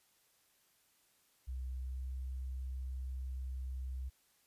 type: tone with pitch glide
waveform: sine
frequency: 64 to 64.74 Hz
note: C2 to C2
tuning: -38 to -18 cents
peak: -38 dBFS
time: 1.47-4.1 s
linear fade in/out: 20 ms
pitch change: +20 cents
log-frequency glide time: 1.81-2.04 s
effects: white hiss -72 dBFS RMS until 4.46 s + resampled to 32000 Hz